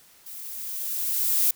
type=noise with level ramp; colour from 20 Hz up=violet; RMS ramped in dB=-40 to -20 dBFS; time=0.26-1.51 s; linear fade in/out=5 ms; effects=white hiss -55 dBFS RMS until 1.55 s